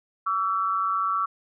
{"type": "tone pair together", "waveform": "sine", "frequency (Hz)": [1142, 1332.4], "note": ["D6", "E6"], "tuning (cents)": [-49, 18], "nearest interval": "minor third", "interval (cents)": 267, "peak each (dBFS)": -25, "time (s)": [0.26, 1.26], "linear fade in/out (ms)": 10, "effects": []}